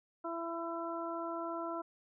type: harmonic tone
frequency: 334.6 Hz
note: E4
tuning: 26 cents sharp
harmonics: 1 / 2 / 3 / 4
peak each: -41 / -41 / -43 / -43 dBFS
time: 0.24-1.82 s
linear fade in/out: 10 ms
effects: none